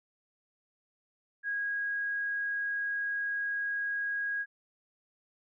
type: tone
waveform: sine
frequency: 1644 Hz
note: G#6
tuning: 18 cents flat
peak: -30 dBFS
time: 1.43-4.46 s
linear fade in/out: 50 ms
effects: none